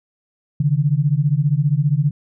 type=beating tone pair; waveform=sine; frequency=138.59 / 153.59 Hz; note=C#3 / D#3; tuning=0 / -22 cents; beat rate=15 Hz; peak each=-17 dBFS; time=0.6-2.11 s; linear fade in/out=5 ms; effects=none